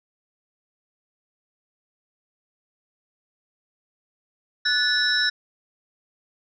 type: tone cluster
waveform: sine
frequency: 1477 / 1730 / 3896 / 5340 Hz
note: F#6 / A6 / B7 / E8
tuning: -3 / -30 / -24 / +22 cents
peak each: -24 dBFS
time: 4.65-5.3 s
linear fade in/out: 10 ms
effects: tanh soft clip ceiling -8 dBFS